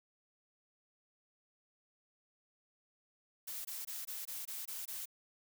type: noise bursts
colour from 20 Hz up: blue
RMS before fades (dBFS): -43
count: 8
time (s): 3.47-5.057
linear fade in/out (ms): 10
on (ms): 180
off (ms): 21
effects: none